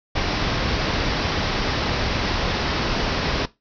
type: low-pass noise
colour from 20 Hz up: pink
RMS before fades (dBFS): -23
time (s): 0.15-3.46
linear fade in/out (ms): 10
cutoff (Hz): 5600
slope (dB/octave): 96
effects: noise-tail reverb RT60 0.2 s tail -18 dB re dry